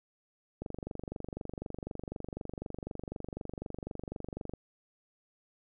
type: click train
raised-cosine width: 2 ms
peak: -25 dBFS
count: 95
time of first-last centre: 0.62-4.537 s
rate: 24 Hz
effects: none